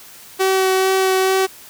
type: tone with vibrato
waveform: sawtooth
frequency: 379.4 Hz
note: F#4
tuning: 43 cents sharp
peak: -10 dBFS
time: 0.39-1.47 s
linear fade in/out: 20 ms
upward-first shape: sine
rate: 2.3 Hz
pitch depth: 10 cents each way
effects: white hiss -41 dBFS RMS until 1.69 s